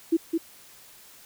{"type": "tone with echo", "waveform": "sine", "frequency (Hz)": 329.6, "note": "E4", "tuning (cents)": 0, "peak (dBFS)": -17, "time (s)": [0.12, 0.17], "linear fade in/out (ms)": 10, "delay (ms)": 210, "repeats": 1, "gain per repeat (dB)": -4, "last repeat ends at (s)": 0.38, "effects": ["white hiss -51 dBFS RMS until 1.25 s"]}